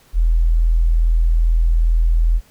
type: tone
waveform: sine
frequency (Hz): 41.2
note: E1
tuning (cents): 0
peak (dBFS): -11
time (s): 0.13-2.41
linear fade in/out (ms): 50
effects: pink hiss -52 dBFS RMS until 2.5 s